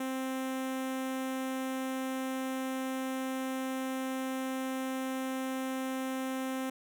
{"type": "tone with notch filter", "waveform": "sawtooth", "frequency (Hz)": 262.3, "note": "C4", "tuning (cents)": 4, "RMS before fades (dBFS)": -35, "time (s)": [0, 6.7], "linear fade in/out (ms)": 5, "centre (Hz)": 4600, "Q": 1.9, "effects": []}